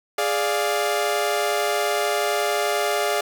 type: chord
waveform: sawtooth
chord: D diminished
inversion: second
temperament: equal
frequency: 415.3 / 587.3 / 698.5 Hz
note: Ab4 / D5 / F5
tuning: 0 / 0 / 0 cents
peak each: -21 dBFS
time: 0.18-3.21 s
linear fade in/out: 5 ms
effects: none